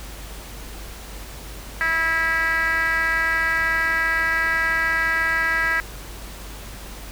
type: tone with band-pass filter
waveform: 10% pulse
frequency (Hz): 325.9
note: E4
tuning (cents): -20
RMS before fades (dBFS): -21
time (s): 1.81-5.8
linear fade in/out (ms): 0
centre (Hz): 1800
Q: 5.5
effects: added 50 Hz sine -36 dBFS peak until 7.11 s + pink hiss -39 dBFS RMS until 7.11 s

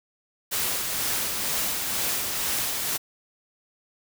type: noise with tremolo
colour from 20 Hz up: white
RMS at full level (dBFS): -26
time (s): 0.51-2.98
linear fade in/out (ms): 20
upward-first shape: sine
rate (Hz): 2.1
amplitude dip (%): 30
effects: none

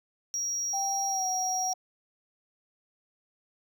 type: tone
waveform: triangle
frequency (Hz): 5670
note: F8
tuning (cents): +25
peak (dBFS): -27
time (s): 0.34-1.73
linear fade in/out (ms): 0
type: tone with pitch glide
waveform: sine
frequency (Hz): 784 to 744.3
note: G5 to F#5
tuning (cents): 0 to +10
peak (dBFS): -29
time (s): 0.73-1.74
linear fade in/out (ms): 10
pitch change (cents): -90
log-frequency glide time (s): 1.09-1.26
effects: tanh soft clip ceiling -21 dBFS

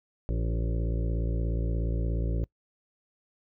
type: harmonic tone with a mistuned harmonic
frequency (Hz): 56.9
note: A#1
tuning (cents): -41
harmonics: 1 / 2 / 3 / 5 / 6 / 7 / 8 / 9 / 10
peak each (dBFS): -27 / -33 / -37 / -41 / -43 / -44 / -45 / -46 / -47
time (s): 0.29-2.44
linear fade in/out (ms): 0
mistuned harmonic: 7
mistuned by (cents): -27
effects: noise-tail reverb RT60 0.1 s tail -23 dB re dry

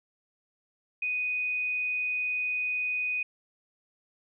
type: tone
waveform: sine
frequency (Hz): 2489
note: D#7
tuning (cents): 0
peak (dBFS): -27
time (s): 1.02-3.23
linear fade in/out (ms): 5
effects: none

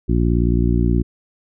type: harmonic tone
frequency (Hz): 58.8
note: A#1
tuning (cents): +16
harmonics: 1 / 2 / 3 / 4 / 5 / 6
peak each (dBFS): -17 / -20 / -22 / -23 / -24 / -25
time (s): 0.08-1.03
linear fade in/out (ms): 20
effects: none

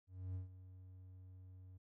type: tone with ADSR envelope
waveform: triangle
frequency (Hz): 92.6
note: F#2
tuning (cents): +2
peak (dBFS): -38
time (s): 0.07-1.78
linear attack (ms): 280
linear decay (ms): 130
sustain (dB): -14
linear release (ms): 13
effects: none

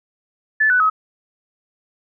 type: tone with pitch steps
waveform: sine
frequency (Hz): 1742 / 1490.4 / 1275.2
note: A6 / F#6 / D#6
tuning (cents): -18 / +12 / +42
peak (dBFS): -12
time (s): 0.6-0.9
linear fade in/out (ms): 10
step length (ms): 100
effects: none

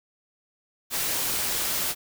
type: noise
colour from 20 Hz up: white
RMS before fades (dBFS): -27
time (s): 0.9-1.95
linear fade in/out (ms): 50
effects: none

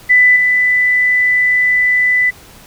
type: tone with level steps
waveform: sine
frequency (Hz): 1993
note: B6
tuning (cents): +15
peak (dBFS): -5 / -9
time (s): 0.09-2.31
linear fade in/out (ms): 20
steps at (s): 0.36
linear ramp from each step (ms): 5
effects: pink hiss -40 dBFS RMS until 2.66 s

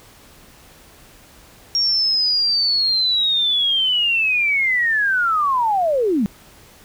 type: linear sweep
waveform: sine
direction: down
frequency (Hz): 5588 to 185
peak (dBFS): -15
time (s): 1.75-6.26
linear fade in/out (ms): 0
effects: pink hiss -47 dBFS RMS until 6.84 s

